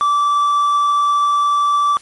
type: tone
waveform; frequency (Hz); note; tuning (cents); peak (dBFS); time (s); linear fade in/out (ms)
triangle; 1162; D6; -19; -10; 0.01-1.97; 0
effects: white hiss -44 dBFS RMS until 2.01 s + MP3 48 kbps